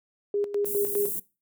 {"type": "tone with tremolo", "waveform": "sine", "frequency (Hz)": 408, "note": "G#4", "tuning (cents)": -31, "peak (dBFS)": -23, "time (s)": [0.34, 1.09], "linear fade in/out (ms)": 2, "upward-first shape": "square", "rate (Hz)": 4.9, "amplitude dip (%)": 75}
{"type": "band-stop noise", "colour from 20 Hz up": "white", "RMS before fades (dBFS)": -31, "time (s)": [0.65, 1.2], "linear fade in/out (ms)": 10, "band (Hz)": [330, 9900], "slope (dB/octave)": 24}
{"effects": ["noise-tail reverb RT60 0.3 s tail -21 dB re dry", "high-pass 150 Hz 12 dB/octave"]}